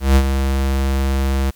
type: tone with ADSR envelope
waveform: square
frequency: 67.4 Hz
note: C#2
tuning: 48 cents flat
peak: -8 dBFS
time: 0-1.51 s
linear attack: 160 ms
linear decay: 64 ms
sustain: -8 dB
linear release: 14 ms
effects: white hiss -52 dBFS RMS until 1.55 s